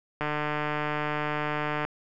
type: click train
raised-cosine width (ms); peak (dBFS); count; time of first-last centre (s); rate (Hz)
0.5; -14; 247; 0.21-1.85; 150
effects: none